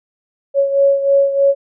sine beating tone pair, 554.4 / 557.6 Hz, C#5 / C#5, 0 / +10 cents, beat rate 3.2 Hz, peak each -11 / -17 dBFS, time 0.54-1.55 s, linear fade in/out 50 ms, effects none

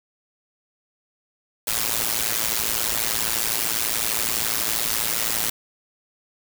white noise with amplitude modulation, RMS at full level -20 dBFS, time 1.67-5.5 s, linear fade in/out 5 ms, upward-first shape sine, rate 112 Hz, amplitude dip 90%, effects none

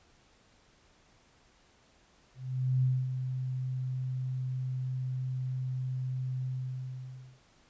sine tone with ADSR envelope, 128.8 Hz, C3, 27 cents flat, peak -23 dBFS, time 2.35-7.4 s, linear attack 480 ms, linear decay 240 ms, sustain -8 dB, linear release 950 ms, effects pink hiss -64 dBFS RMS until 7.69 s + resampled to 16000 Hz

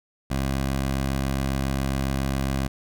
15% pulse tone, 67.3 Hz, C2, 49 cents sharp, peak -17 dBFS, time 0.3-2.68 s, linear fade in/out 10 ms, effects none

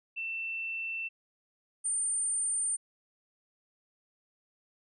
sine tone pair in turn, 2680 / 8975 Hz, E7 / C#9, +28 / +20 cents, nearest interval octave + major sixth, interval 2092 cents, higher second, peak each -33 / -28 dBFS, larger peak second, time 0.16-1.09 / 1.84-2.77 s, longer neither, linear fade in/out 20 ms, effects none

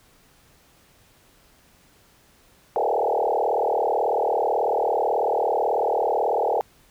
sine tone with frequency modulation, 640 Hz, D#5, 49 cents sharp, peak -19 dBFS, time 2.76-6.61 s, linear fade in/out 0 ms, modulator 38.2 Hz, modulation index 5.8, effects pink hiss -57 dBFS RMS until 6.9 s

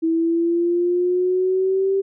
sine exponential sweep, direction up, 324.6 to 392 Hz, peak -16 dBFS, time 0.02-2.02 s, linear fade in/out 20 ms, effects none

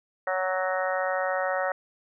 harmonic tone, 186 Hz, F#3, 9 cents sharp, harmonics 3 / 4 / 5 / 6 / 7 / 8 / 9 / 10, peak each -28 / -31 / -37 / -38 / -34 / -35 / -44 / -33 dBFS, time 0.27-1.72 s, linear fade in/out 2 ms, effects none

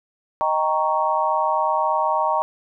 sine chord, Eb dominant seventh, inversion none, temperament equal, 622.3 / 784 / 932.3 / 1108.7 Hz, Eb5 / G5 / Bb5 / Db6, 0 / 0 / 0 / 0 cents, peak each -24 / -25 / -21 / -24 dBFS, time 0.41-2.42 s, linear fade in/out 0 ms, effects none

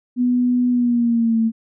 sine tone with pitch glide, 246.9 to 225.1 Hz, B3 to A3, 0 to +40 cents, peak -14 dBFS, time 0.16-1.52 s, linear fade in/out 50 ms, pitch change -160 cents, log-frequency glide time 0.7-1.39 s, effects none

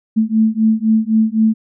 sine beating tone pair, 218.3 / 222.2 Hz, A3 / A3, -13 / +17 cents, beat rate 3.9 Hz, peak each -14 dBFS, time 0.16-1.54 s, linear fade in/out 20 ms, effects none

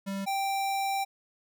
square tone pair in turn, 196 / 784 Hz, G3 / G5, 0 / 0 cents, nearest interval 2 octaves, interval 2400 cents, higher second, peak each -32 / -28 dBFS, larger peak second, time 0.06-0.26 / 0.26-1.05 s, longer second, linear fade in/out 20 ms, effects none

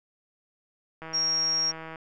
click train, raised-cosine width 0.5 ms, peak -25 dBFS, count 152, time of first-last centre 1.02-1.958 s, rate 161 Hz
sine tone, 5588 Hz, F8, in tune, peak -23 dBFS, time 1.13-1.72 s, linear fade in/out 20 ms
effects none

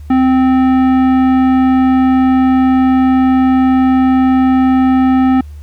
sine tone with tanh clipping, 260 Hz, C4, 11 cents flat, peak -9 dBFS, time 0.1-5.41 s, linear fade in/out 5 ms, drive 14 dB, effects added 74 Hz sine -27 dBFS peak until 5.62 s + pink hiss -51 dBFS RMS until 5.62 s

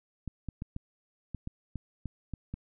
clicks, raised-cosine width 5 ms, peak -24 dBFS, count 10, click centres 0.277 / 0.487 / 0.621 / 0.764 / 1.347 / 1.474 / 1.757 / 2.057 / 2.337 / 2.54 s, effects none

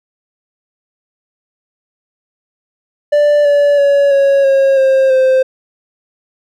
triangle tone with pitch steps, 587.3 / 575.9 / 564.7 / 553.7 / 542.9 / 532.4 / 522 Hz, D5 / D5 / C#5 / C#5 / C#5 / C5 / C5, 0 / -34 / +32 / -2 / -36 / +30 / -4 cents, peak -5 dBFS, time 3.12-5.43 s, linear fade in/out 10 ms, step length 330 ms, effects none

